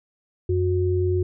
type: tone pair together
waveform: sine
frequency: 91 / 364 Hz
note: F#2 / F#4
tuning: -28 / -28 cents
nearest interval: 2 octaves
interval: 2400 cents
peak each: -21 / -22 dBFS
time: 0.49-1.23 s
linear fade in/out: 5 ms
effects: none